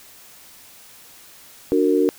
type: chord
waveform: sine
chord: D augmented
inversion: none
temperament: just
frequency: 293.7 / 367.1 / 458.9 Hz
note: D4 / F#4 / A#4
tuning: 0 / -14 / -27 cents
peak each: -19 / -19 / -19 dBFS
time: 1.72-2.09 s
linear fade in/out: 0 ms
effects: white hiss -46 dBFS RMS until 2.18 s